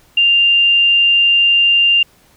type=tone; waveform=sine; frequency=2792 Hz; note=F7; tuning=1 cent flat; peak=-8 dBFS; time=0.17-2.03 s; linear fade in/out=5 ms; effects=pink hiss -51 dBFS RMS until 2.36 s